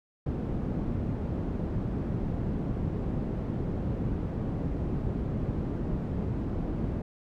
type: low-pass noise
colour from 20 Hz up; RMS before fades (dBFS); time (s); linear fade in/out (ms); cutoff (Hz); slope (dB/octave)
white; -31; 0.26-7.02; 5; 220; 12
effects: none